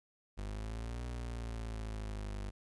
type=exponential two-way sweep; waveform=35% pulse; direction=up then down; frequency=49.64 to 60.4 to 49.64 Hz; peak=-37 dBFS; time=0.37-2.51 s; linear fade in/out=20 ms; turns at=1.05 s; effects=resampled to 24000 Hz + 13-bit